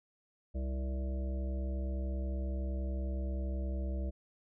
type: harmonic tone with a mistuned harmonic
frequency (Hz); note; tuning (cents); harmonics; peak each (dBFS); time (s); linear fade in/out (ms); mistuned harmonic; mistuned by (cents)
65.3; C2; -3; 1 / 3 / 5 / 7 / 9 / 10; -33 / -44 / -47 / -53 / -48 / -55; 0.54-4.11; 20; 9; -16
effects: none